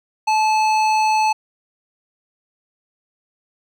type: tone with hard clipping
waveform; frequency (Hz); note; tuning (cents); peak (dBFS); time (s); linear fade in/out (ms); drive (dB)
triangle; 867; A5; -26; -16; 0.27-1.33; 10; 17
effects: none